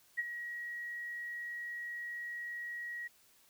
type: tone with ADSR envelope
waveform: sine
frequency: 1905 Hz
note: A#6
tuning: 37 cents sharp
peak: -29 dBFS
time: 0.17-3.08 s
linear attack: 22 ms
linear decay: 30 ms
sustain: -10 dB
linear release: 13 ms
effects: white hiss -66 dBFS RMS until 3.49 s